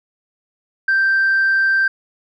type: tone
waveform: sine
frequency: 1568 Hz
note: G6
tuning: in tune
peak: -11 dBFS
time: 0.88-1.88 s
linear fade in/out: 5 ms
effects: tanh soft clip ceiling -10 dBFS